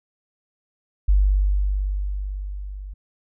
sine tone with level ramp, 49 Hz, G1, in tune, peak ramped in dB -12 to -32 dBFS, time 1.08-2.94 s, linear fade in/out 10 ms, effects none

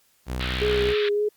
sawtooth tone, 62.9 Hz, B1, 32 cents sharp, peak -23 dBFS, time 0.26-0.95 s, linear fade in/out 50 ms
white band-pass noise, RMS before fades -31 dBFS, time 0.4-1.09 s, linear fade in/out 5 ms, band 1200 to 3900 Hz, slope 48 dB/octave
sine tone with vibrato, 415.3 Hz, G#4, in tune, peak -20 dBFS, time 0.61-1.29 s, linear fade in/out 10 ms, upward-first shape triangle, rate 3.5 Hz, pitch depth 26 cents each way
effects white hiss -63 dBFS RMS until 1.36 s + Opus 48 kbps

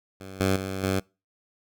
10% pulse tone with level steps, 95.6 Hz, G2, 43 cents flat, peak -31 / -13 / -22 / -15 dBFS, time 0.2-1 s, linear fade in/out 10 ms, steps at 0.4 / 0.56 / 0.83 s, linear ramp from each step 5 ms, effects noise-tail reverb RT60 0.3 s tail -26 dB re dry

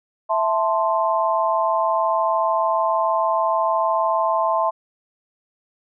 sine chord, A minor, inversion second, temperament equal, 659.3 / 880 / 1046.5 Hz, E5 / A5 / C6, 0 / 0 / 0 cents, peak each -21 / -22 / -21 dBFS, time 0.29-4.71 s, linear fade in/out 20 ms, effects none

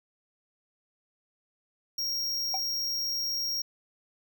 square tone, 5588 Hz, F8, in tune, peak -29 dBFS, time 1.98-3.62 s, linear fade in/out 5 ms
triangle tone with exponential decay, 772 Hz, G5, 27 cents flat, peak -24 dBFS, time 2.54-2.62 s, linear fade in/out 2 ms, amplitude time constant 16 ms
effects none

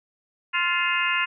harmonic tone with a mistuned harmonic, 349.2 Hz, F4, in tune, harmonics 3 / 4 / 5 / 6 / 7 / 8, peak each -28 / -28 / -28 / -28 / -28 / -28 dBFS, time 0.53-1.26 s, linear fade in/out 20 ms, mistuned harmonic 7, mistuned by +65 cents, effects none

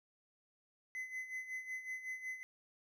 triangle tone with tremolo, 2033 Hz, B6, 50 cents sharp, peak -37 dBFS, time 0.95-2.43 s, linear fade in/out 0 ms, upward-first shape sine, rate 5.4 Hz, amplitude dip 70%, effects none

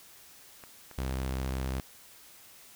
clicks, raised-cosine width 0.5 ms, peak -32 dBFS, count 4, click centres 0.638 / 0.913 / 1.111 / 1.49 s
sawtooth tone with vibrato, 65.41 Hz, C2, in tune, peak -27 dBFS, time 0.98-1.8 s, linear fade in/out 0 ms, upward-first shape triangle, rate 15 Hz, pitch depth 8 cents each way
effects white hiss -54 dBFS RMS until 2.75 s

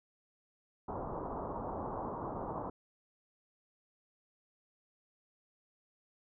white low-pass noise, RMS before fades -40 dBFS, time 0.88-2.7 s, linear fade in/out 5 ms, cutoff 1100 Hz, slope 48 dB/octave, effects none

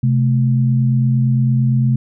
sine tone pair together, 130.2 / 219 Hz, C3 / A3, -8 / -8 cents, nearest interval major sixth, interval 900 cents, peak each -12 / -19 dBFS, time 0.03-1.96 s, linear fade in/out 5 ms, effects none

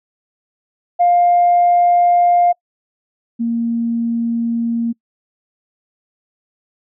sine tone pair in turn, 703 / 232.4 Hz, F5 / A#3, +11 / -5 cents, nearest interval octave + perfect fifth, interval 1916 cents, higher first, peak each -8 / -15 dBFS, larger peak first, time 0.99-2.53 / 3.39-4.93 s, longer neither, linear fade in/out 20 ms, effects noise-tail reverb RT60 0.1 s tail -26 dB re dry + tanh soft clip ceiling -5 dBFS

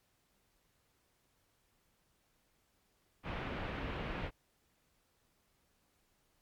pink low-pass noise, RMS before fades -40 dBFS, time 3.23-4.31 s, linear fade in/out 50 ms, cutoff 2900 Hz, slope 24 dB/octave, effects pink hiss -75 dBFS RMS until 6.41 s + MP3 96 kbps

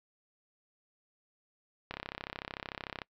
click train, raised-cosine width 0.3 ms, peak -21 dBFS, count 38, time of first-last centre 1.91-3.018 s, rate 33.4 Hz, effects noise-tail reverb RT60 0.1 s tail -24 dB re dry + low-pass 5000 Hz 12 dB/octave

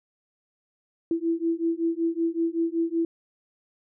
sine beating tone pair, 329.6 / 334.9 Hz, E4 / E4, 0 / +27 cents, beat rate 5.3 Hz, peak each -26 / -26 dBFS, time 1.11-3.05 s, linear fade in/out 2 ms, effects none

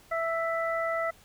harmonic tone, 661 Hz, E5, 5 cents sharp, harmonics 1 / 2 / 3, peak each -29 / -32 / -34 dBFS, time 0.11-1.11 s, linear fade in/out 10 ms, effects pink hiss -57 dBFS RMS until 1.24 s

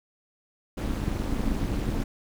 brown noise with amplitude modulation, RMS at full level -24 dBFS, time 0.77-2.04 s, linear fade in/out 10 ms, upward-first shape sine, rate 247 Hz, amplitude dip 90%, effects none

